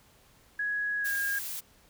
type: tone with pitch glide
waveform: sine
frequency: 1670 to 1624.3 Hz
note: G#6 to G#6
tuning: +9 to -39 cents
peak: -28 dBFS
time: 0.59-1.39 s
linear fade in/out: 5 ms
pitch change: -48 cents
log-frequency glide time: 0.99-1.14 s
type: noise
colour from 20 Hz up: blue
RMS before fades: -37 dBFS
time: 1.04-1.61 s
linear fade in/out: 20 ms
effects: pink hiss -61 dBFS RMS until 1.89 s